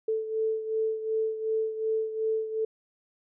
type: beating tone pair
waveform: sine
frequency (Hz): 440 / 442.7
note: A4 / A4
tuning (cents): 0 / +11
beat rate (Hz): 2.7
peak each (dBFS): -27 / -33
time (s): 0.08-2.65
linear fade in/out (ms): 5
effects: none